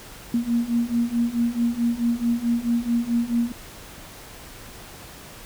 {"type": "beating tone pair", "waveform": "sine", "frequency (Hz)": [233.1, 237.7], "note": ["A#3", "A#3"], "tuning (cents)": [0, 34], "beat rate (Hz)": 4.6, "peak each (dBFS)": [-24, -22], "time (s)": [0.34, 3.52], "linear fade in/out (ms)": 2, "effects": ["pink hiss -42 dBFS RMS until 5.45 s"]}